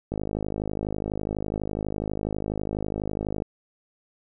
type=click train; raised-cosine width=2 ms; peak=-15 dBFS; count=173; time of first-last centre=0.12-3.421 s; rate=52.1 Hz; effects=none